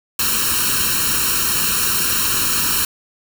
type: noise with comb filter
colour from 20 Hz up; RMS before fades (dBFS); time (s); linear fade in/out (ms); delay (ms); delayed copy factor
white; -18; 0.19-2.85; 2; 0.72; +0.95
effects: none